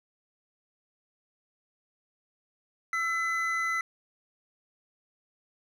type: tone pair together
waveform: triangle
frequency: 1334 / 2013 Hz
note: E6 / B6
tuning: +20 / +33 cents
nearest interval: perfect fifth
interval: 713 cents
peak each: -29 / -27 dBFS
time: 2.93-3.81 s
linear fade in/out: 2 ms
effects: none